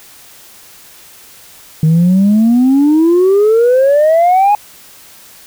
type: exponential sweep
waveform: sine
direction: up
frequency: 154 to 841 Hz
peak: -4 dBFS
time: 1.83-4.55 s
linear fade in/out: 2 ms
effects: tanh soft clip ceiling -4 dBFS + white hiss -39 dBFS RMS until 5.46 s